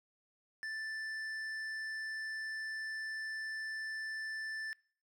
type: tone with hard clipping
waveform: sine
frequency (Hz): 1763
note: A6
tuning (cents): +3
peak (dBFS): -40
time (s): 0.63-4.73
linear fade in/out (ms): 0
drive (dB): 7
effects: noise-tail reverb RT60 0.5 s tail -24 dB re dry